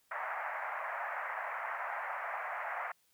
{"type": "band-pass noise", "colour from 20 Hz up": "pink", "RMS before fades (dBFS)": -39, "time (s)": [0.11, 2.92], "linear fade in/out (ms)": 5, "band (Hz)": [640, 2100], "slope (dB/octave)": 48, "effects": ["white hiss -72 dBFS RMS until 3.13 s"]}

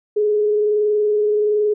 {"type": "tone with frequency modulation", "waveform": "sine", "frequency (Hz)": 420.3, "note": "G#4", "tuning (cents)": 21, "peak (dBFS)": -14, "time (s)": [0.16, 1.74], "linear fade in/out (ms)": 10, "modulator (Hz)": 21.3, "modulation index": 0.28, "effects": []}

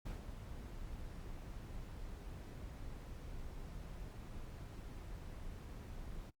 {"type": "noise with ADSR envelope", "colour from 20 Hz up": "brown", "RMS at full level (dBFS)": -42, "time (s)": [0.05, 6.31], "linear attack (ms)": 15, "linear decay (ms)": 130, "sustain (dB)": -6, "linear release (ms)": 22, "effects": ["noise-tail reverb RT60 0.1 s tail -22 dB re dry", "Opus 48 kbps"]}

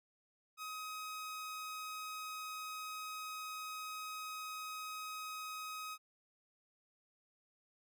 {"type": "tone", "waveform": "sawtooth", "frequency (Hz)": 1263, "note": "D#6", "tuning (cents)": 26, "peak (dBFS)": -39, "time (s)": [0.57, 5.98], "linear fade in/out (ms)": 50, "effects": []}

